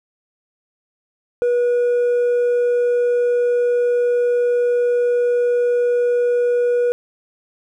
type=tone with hard clipping; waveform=triangle; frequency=484.6 Hz; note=B4; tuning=33 cents flat; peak=-13 dBFS; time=1.42-6.92 s; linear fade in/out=0 ms; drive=1 dB; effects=none